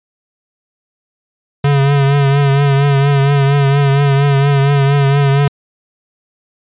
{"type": "tone with vibrato", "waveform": "square", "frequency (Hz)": 140, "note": "C#3", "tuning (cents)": 18, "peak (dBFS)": -9, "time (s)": [1.64, 5.48], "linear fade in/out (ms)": 5, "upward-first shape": "triangle", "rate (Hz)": 4.3, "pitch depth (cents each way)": 49, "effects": ["resampled to 8000 Hz"]}